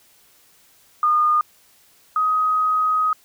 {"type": "tone pair in turn", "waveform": "sine", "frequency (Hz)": [1221, 1257.5], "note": ["D#6", "D#6"], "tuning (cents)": [-33, 18], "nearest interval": "minor second", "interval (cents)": 51, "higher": "second", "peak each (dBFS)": [-14, -16], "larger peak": "first", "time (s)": [[1.03, 1.41], [2.16, 3.13]], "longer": "second", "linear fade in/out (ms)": 2, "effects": ["white hiss -55 dBFS RMS until 3.24 s"]}